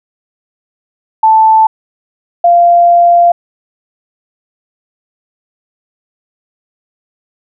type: tone pair in turn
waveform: sine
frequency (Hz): 880 / 692.8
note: A5 / F5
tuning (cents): 0 / -14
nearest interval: major third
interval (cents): 414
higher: first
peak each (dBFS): -3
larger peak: neither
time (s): 1.23-1.67 / 2.44-3.32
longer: second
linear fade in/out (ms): 5
effects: none